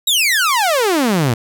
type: exponential sweep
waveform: sawtooth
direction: down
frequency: 3900 to 110 Hz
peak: -9 dBFS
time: 0.07-1.34 s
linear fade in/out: 5 ms
effects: none